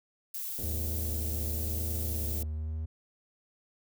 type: noise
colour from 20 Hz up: violet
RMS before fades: -37 dBFS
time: 0.34-2.43 s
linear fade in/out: 5 ms
type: click train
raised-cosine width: 2 ms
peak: -32 dBFS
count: 200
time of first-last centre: 0.59-2.433 s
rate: 108 Hz
type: tone with vibrato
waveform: triangle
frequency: 77.9 Hz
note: D#2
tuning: 3 cents sharp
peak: -30 dBFS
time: 0.63-2.86 s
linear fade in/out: 10 ms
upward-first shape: sine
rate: 1 Hz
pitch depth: 29 cents each way
effects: none